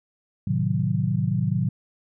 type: chord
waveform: sine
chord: A diminished seventh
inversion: none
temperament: equal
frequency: 110 / 130.81 / 155.56 / 185 Hz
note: A2 / C3 / Eb3 / Gb3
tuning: 0 / 0 / 0 / 0 cents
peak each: -26 dBFS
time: 0.47-1.69 s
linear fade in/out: 5 ms
effects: none